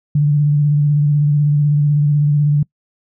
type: tone with vibrato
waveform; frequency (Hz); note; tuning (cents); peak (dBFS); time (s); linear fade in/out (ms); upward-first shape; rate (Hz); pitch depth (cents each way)
sine; 146.83; D3; 0; -10; 0.15-2.63; 5; square; 16; 24
effects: noise-tail reverb RT60 0.1 s tail -25 dB re dry